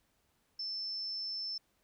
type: tone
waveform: sine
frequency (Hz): 5300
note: E8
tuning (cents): +9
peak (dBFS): -36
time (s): 0.59-1.58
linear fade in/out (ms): 5
effects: pink hiss -75 dBFS RMS until 1.83 s